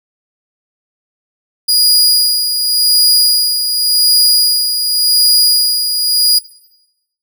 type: tone with tremolo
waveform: sawtooth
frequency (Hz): 4889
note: D#8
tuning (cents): -31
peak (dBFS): -4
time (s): 1.68-6.39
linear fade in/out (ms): 10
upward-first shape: sine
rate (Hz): 0.89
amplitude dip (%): 55
effects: noise-tail reverb RT60 0.9 s tail -18 dB re dry